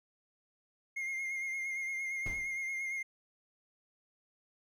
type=tone with vibrato; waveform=triangle; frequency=2130 Hz; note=C7; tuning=30 cents sharp; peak=-33 dBFS; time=0.96-3.03 s; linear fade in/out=10 ms; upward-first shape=sine; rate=8.7 Hz; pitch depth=31 cents each way
type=noise with exponential decay; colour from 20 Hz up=brown; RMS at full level=-37 dBFS; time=2.26-2.61 s; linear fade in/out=1 ms; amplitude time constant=74 ms
effects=none